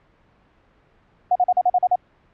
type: tone bursts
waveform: sine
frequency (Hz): 725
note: F#5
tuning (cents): -35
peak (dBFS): -13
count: 8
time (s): 1.31-1.957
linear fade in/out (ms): 5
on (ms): 45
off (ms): 41
effects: pink hiss -58 dBFS RMS until 2.33 s + low-pass 2000 Hz 12 dB/octave